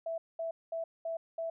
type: tone bursts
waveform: sine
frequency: 659.3 Hz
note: E5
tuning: in tune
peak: -33 dBFS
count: 5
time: 0.06-1.5 s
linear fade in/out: 5 ms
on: 120 ms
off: 210 ms
effects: none